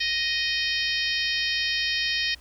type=harmonic tone with a mistuned harmonic; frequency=622.3 Hz; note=D#5; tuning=in tune; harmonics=3 / 4 / 5 / 6 / 7 / 8 / 9; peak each=-29 / -30 / -31 / -32 / -32 / -33 / -34 dBFS; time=0-2.35 s; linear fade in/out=10 ms; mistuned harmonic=9; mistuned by=-23 cents; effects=added 60 Hz sine -49 dBFS peak until 2.4 s + pink hiss -55 dBFS RMS until 2.4 s